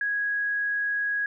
sine tone, 1658 Hz, G#6, 3 cents flat, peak -24 dBFS, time 0.01-1.26 s, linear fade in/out 2 ms, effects none

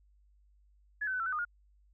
sine tone with pitch steps, 1698 / 1528 / 1503 / 1343 / 1510 / 1224 / 1426 Hz, G#6 / G6 / F#6 / E6 / F#6 / D#6 / F6, +38 / -45 / +27 / +32 / +35 / -29 / +36 cents, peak -31 dBFS, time 1.01-1.451 s, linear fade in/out 10 ms, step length 63 ms, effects added 50 Hz sine -62 dBFS peak until 1.93 s

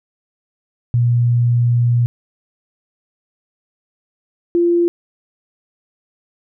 sine tone pair in turn, 120 / 344.7 Hz, B2 / F4, -49 / -23 cents, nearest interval octave + tritone, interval 1826 cents, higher second, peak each -11 dBFS, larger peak neither, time 0.94-2.06 / 4.55-4.88 s, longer first, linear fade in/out 0 ms, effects none

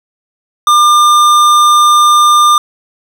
sine tone with hard clipping, 1200 Hz, D6, 37 cents sharp, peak -6 dBFS, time 0.67-2.58 s, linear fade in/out 2 ms, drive 15 dB, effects none

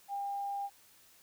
sine tone, 801 Hz, G5, 37 cents sharp, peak -34 dBFS, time 0.08-0.7 s, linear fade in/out 50 ms, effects white hiss -62 dBFS RMS until 1.22 s

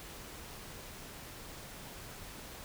silence, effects pink hiss -48 dBFS RMS until 2.64 s

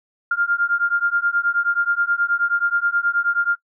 sine beating tone pair, 1396.9 / 1406.3 Hz, F6 / F6, 0 / +12 cents, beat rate 9.4 Hz, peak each -20 dBFS, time 0.31-3.56 s, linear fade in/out 5 ms, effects noise-tail reverb RT60 0.1 s tail -22 dB re dry

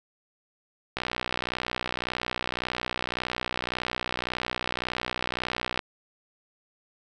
click train, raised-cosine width 0.3 ms, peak -12 dBFS, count 299, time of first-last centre 0.97-5.792 s, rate 61.8 Hz, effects none

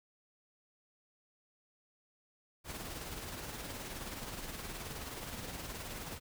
pink noise with tremolo, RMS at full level -42 dBFS, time 2.64-6.2 s, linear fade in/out 50 ms, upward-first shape sine, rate 19 Hz, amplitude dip 40%, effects none

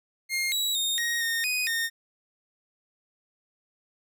sawtooth tone with pitch steps, 2128 / 3889 / 3686 / 1876 / 1840 / 2493 / 1836 Hz, C7 / B7 / A#7 / A#6 / A#6 / D#7 / A#6, +29 / -27 / -20 / +11 / -23 / +3 / -27 cents, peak -22 dBFS, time 0.29-1.9 s, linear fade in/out 50 ms, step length 230 ms, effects none

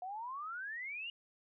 sine exponential sweep, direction up, 712 to 2900 Hz, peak -40 dBFS, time 0.02-1.1 s, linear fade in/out 2 ms, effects none

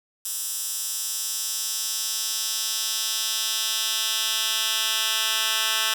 10% pulse tone with high-pass filter sweep, 220 Hz, A3, in tune, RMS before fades -26 dBFS, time 0.25-5.94 s, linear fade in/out 5 ms, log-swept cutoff 8100 to 2300 Hz, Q 1.2, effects none

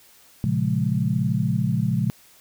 sine chord, Bb minor seventh, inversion none, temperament equal with one note detuned, 116.54 / 137.24 / 174.61 / 207.7 Hz, Bb2 / Db3 / F3 / Ab3, 0 / -17 / 0 / 0 cents, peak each -25 / -24 / -25 / -26 dBFS, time 0.44-2.1 s, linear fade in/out 0 ms, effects white hiss -53 dBFS RMS until 2.4 s

